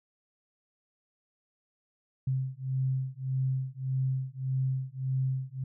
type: beating tone pair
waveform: sine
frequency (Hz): 130.81 / 132.51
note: C3 / C3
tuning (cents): 0 / +22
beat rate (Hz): 1.7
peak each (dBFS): -31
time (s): 2.27-5.64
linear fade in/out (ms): 5
effects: none